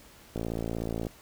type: click train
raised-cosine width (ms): 2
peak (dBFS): -19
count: 41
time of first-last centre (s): 0.36-1.068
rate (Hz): 56.5
effects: pink hiss -54 dBFS RMS until 1.21 s